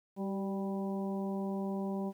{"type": "harmonic tone with a mistuned harmonic", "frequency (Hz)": 196, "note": "G3", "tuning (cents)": 0, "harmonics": [1, 2, 3, 4, 5], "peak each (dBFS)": [-34, -40, -44, -46, -48], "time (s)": [0.16, 2.13], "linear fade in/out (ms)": 50, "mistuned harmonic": 2, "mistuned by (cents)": -30, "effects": ["11-bit"]}